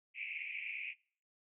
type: band-pass noise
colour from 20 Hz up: pink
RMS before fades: -43 dBFS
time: 0.14-0.95 s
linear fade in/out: 50 ms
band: 2200 to 2600 Hz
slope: 96 dB/octave
effects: noise-tail reverb RT60 0.5 s tail -24 dB re dry